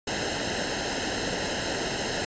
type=noise with comb filter; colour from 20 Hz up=pink; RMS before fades=-29 dBFS; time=0.07-2.25 s; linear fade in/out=5 ms; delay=0.86 ms; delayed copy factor=-0.8; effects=resampled to 16000 Hz